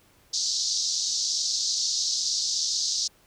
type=band-pass noise; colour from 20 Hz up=white; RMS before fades=-27 dBFS; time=0.33-3.08 s; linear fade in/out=10 ms; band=4100 to 6300 Hz; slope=48 dB/octave; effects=pink hiss -60 dBFS RMS until 3.26 s